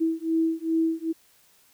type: beating tone pair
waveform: sine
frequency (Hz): 324.1 / 326.6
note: E4 / E4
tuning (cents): -29 / -16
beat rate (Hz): 2.5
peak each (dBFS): -25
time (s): 0-1.13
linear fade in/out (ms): 20
effects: white hiss -60 dBFS RMS until 1.73 s